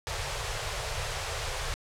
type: band-stop noise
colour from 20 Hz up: pink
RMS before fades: -33 dBFS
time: 0.07-1.74 s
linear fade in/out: 0 ms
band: 140 to 420 Hz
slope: 48 dB/octave
effects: low-pass 8000 Hz 12 dB/octave